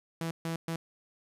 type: tone bursts at uneven times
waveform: sawtooth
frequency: 164.81 Hz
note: E3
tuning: in tune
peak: -28 dBFS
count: 3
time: 0.21-0.31 / 0.45-0.56 / 0.68-0.76 s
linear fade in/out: 2 ms
effects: resampled to 32000 Hz + 10-bit